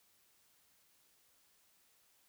silence, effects white hiss -71 dBFS RMS until 2.28 s

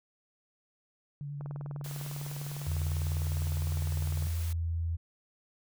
sine tone with vibrato, 143.7 Hz, D3, 37 cents flat, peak -36 dBFS, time 1.21-4.27 s, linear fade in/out 0 ms, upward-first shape triangle, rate 11 Hz, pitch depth 25 cents each way
click train, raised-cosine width 1 ms, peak -31 dBFS, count 57, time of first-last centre 1.41-4.224 s, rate 19.9 Hz
white noise, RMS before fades -46 dBFS, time 1.84-4.53 s, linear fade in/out 5 ms
sine tone, 83.2 Hz, E2, 17 cents sharp, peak -29 dBFS, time 2.66-4.97 s, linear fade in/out 20 ms
effects none

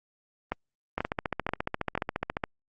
two click trains, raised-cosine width 0.5 ms, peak -13 / -13 dBFS, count 4 / 22, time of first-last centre 0.52-1.976 / 0.98-2.438 s, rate 2.06 / 14.4 Hz, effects Opus 32 kbps

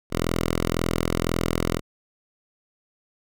5% pulse tone, 41.94 Hz, E1, 31 cents sharp, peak -11 dBFS, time 0.1-1.81 s, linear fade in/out 50 ms, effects none

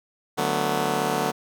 10% pulse chord, B minor seventh, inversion first, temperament just, 148.16 / 185.21 / 222.2 / 246.9 Hz, D3 / F#3 / A3 / B3, +16 / +2 / +17 / 0 cents, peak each -21 dBFS, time 0.37-1.32 s, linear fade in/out 20 ms, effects none

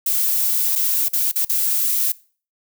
violet noise with dropouts, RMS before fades -19 dBFS, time 0.06-2.12 s, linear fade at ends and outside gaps 5 ms, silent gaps 0.755-0.758 / 1.084-1.132 / 1.315-1.357 / 1.45-1.494 s, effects noise-tail reverb RT60 0.4 s tail -21 dB re dry

